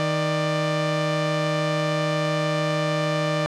sawtooth tone pair together, 156.52 / 593 Hz, D#3 / D5, +11 / +17 cents, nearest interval octave + major seventh, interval 2306 cents, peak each -20 dBFS, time 0-3.46 s, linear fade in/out 0 ms, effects low-pass 5000 Hz 12 dB/octave

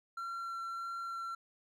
triangle tone with vibrato, 1362 Hz, F6, 44 cents flat, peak -36 dBFS, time 0.17-1.35 s, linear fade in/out 5 ms, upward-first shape sine, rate 1.6 Hz, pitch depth 8 cents each way, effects none

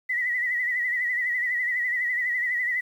sine tone with vibrato, 1959 Hz, B6, 15 cents flat, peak -23 dBFS, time 0.09-2.81 s, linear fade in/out 10 ms, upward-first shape sine, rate 12 Hz, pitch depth 64 cents each way, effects 9-bit

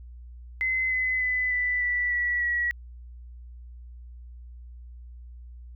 sine tone with pitch steps, 2048 / 2027 / 2006 / 1985.1 / 1964.6 / 1944.3 / 1924.1 Hz, C7 / B6 / B6 / B6 / B6 / B6 / B6, -38 / +45 / +26 / +8 / -10 / -28 / -46 cents, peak -23 dBFS, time 0.61-2.71 s, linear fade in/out 0 ms, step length 300 ms, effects added 60 Hz sine -41 dBFS peak until 5.75 s

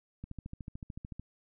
click train, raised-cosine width 5 ms, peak -29 dBFS, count 14, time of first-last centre 0.24-1.196 s, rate 13.6 Hz, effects none

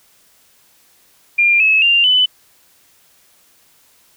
sine tone with pitch steps, 2399 / 2586 / 2788 / 3005 Hz, D7 / E7 / F7 / F#7, +36 / -34 / -4 / +26 cents, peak -9 dBFS, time 1.38-2.26 s, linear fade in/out 10 ms, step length 220 ms, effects white hiss -53 dBFS RMS until 4.16 s

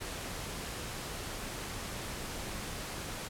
pink noise, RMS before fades -40 dBFS, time 0-3.29 s, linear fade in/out 20 ms, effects low-pass 12000 Hz 12 dB/octave

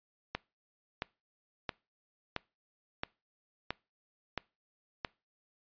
click train, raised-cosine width 0.3 ms, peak -17 dBFS, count 8, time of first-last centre 0.35-5.048 s, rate 1.49 Hz, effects noise-tail reverb RT60 0.3 s tail -24 dB re dry + resampled to 11025 Hz

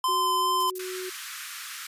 square tone with vibrato, 1030 Hz, C6, 28 cents flat, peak -23 dBFS, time 0.04-0.7 s, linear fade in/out 2 ms, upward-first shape sine, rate 2.6 Hz, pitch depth 8 cents each way
sine tone, 370 Hz, F#4, in tune, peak -33 dBFS, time 0.08-1.1 s, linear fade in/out 10 ms
violet noise bursts, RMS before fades -35 dBFS, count 3, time 0.6-0.785 s, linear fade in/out 2 ms, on 33 ms, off 43 ms
pink high-pass noise, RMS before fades -38 dBFS, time 0.79-1.87 s, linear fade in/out 5 ms, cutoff 1200 Hz, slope 48 dB/octave
effects resampled to 32000 Hz

